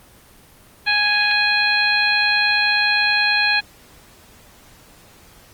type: harmonic tone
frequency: 830.6 Hz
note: G#5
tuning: in tune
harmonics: 1 / 2 / 3 / 4 / 5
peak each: -25 / -19 / -19 / -27 / -21 dBFS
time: 0.86-3.61 s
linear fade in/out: 20 ms
effects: pink hiss -48 dBFS RMS until 5.53 s + Opus 24 kbps